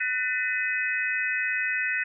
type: tone cluster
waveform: sine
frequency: 1496 / 1801 / 2001 / 2538 Hz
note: F#6 / A6 / B6 / D#7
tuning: +19 / +40 / +22 / +34 cents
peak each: -30 dBFS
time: 0-2.04 s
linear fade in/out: 10 ms
effects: none